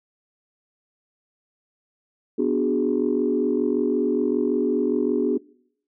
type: chord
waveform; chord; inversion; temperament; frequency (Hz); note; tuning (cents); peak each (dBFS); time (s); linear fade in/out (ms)
sine; G# half-diminished seventh; first; equal; 246.9 / 293.7 / 370 / 415.3; B3 / D4 / F#4 / G#4; 0 / 0 / 0 / 0; -24; 2.38-5.38; 10
effects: noise-tail reverb RT60 0.7 s tail -24 dB re dry + tanh soft clip ceiling -10 dBFS